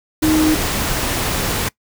sine tone in noise, 311.3 Hz, D#4, 1 cent sharp, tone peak -12 dBFS, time 0.22-0.55 s, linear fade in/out 10 ms, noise pink, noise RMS -20 dBFS, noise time 0.22-1.69 s, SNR +5 dB, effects noise-tail reverb RT60 0.1 s tail -22 dB re dry

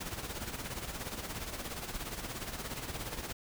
pink noise with tremolo, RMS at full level -38 dBFS, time 0-3.33 s, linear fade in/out 10 ms, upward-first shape sine, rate 17 Hz, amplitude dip 60%, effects none

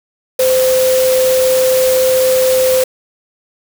sine tone in noise, 516 Hz, C5, 24 cents flat, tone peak -9 dBFS, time 0.39-2.84 s, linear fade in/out 5 ms, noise white, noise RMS -20 dBFS, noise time 0.39-2.84 s, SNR +8 dB, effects none

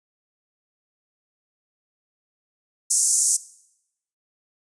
pink band-pass noise, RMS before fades -20 dBFS, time 2.9-3.37 s, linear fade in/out 10 ms, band 6200 to 10000 Hz, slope 48 dB/octave, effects noise-tail reverb RT60 0.8 s tail -19 dB re dry + resampled to 24000 Hz

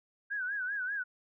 sine tone with vibrato, 1568 Hz, G6, in tune, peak -32 dBFS, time 0.3-1.04 s, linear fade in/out 20 ms, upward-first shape sine, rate 5.1 Hz, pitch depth 120 cents each way, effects none

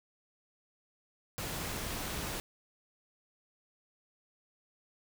pink noise, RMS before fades -38 dBFS, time 1.38-2.4 s, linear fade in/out 0 ms, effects none

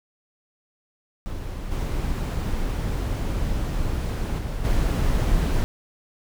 brown noise with level steps, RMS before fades -31 / -25 / -28 / -21 dBFS, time 1.26-5.64 s, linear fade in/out 0 ms, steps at 1.71 / 4.38 / 4.64 s, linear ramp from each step 10 ms, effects none

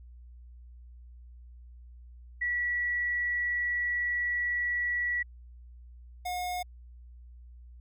sine / square tone pair in turn, 1942 / 720.7 Hz, B6 / F#5, -30 / -46 cents, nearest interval octave + perfect fourth, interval 1716 cents, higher first, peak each -27 / -32 dBFS, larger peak first, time 2.41-5.23 / 6.25-6.63 s, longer first, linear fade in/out 10 ms, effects added 60 Hz sine -47 dBFS peak until 7.8 s

